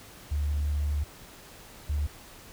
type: tone pair in turn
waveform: sine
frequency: 73.42 / 73.42 Hz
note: D2 / D2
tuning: 0 / 0 cents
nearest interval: unison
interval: 0 cents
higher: neither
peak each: -24 dBFS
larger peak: neither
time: 0.31-1.04 / 1.89-2.07 s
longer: first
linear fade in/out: 10 ms
effects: tanh soft clip ceiling -21 dBFS + pink hiss -49 dBFS RMS until 2.52 s